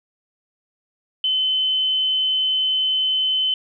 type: tone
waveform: sine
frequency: 3050 Hz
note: G7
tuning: 48 cents flat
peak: -17 dBFS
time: 1.24-3.54 s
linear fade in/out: 2 ms
effects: none